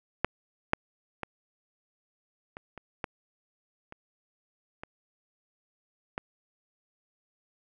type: clicks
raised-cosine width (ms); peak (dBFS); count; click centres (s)
0.5; -8 / -7 / -18 / -25 / -27 / -16 / -28 / -24 / -17; 9; 0.246 / 0.734 / 1.233 / 2.569 / 2.777 / 3.042 / 3.924 / 4.835 / 6.179
effects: none